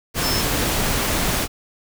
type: tone in noise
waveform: sine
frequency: 5274 Hz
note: E8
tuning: in tune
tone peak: -24 dBFS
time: 0.21-0.44 s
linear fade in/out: 50 ms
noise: pink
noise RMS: -21 dBFS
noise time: 0.14-1.48 s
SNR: -6 dB
effects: none